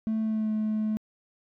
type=tone with pitch glide; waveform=triangle; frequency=220 to 215.7 Hz; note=A3 to A3; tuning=0 to -34 cents; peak=-22 dBFS; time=0.07-0.97 s; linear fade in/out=0 ms; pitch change=-34 cents; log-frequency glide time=0.21-0.52 s; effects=tanh soft clip ceiling -20 dBFS